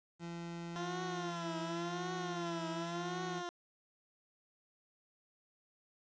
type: tone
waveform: 30% pulse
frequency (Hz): 170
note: F3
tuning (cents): -46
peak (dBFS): -39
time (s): 0.19-3.43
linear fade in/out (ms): 50
type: tone with vibrato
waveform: 15% pulse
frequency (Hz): 345.8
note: F4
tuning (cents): -17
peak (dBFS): -33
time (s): 0.76-3.49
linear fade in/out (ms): 0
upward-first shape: triangle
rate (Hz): 0.91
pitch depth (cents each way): 120
effects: resampled to 16000 Hz + 11-bit